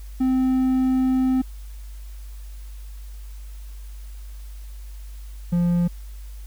triangle tone pair in turn, 259.2 / 173.95 Hz, C4 / F3, -16 / -7 cents, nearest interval perfect fifth, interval 691 cents, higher first, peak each -15 dBFS, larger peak neither, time 0.2-1.42 / 5.52-5.88 s, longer first, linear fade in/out 10 ms, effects added 50 Hz sine -34 dBFS peak until 6.46 s + white hiss -53 dBFS RMS until 6.46 s

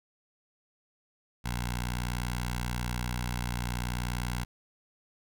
10% pulse tone with notch filter, 60.5 Hz, B1, 35 cents flat, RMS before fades -33 dBFS, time 1.44-4.45 s, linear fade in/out 20 ms, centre 350 Hz, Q 0.51, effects none

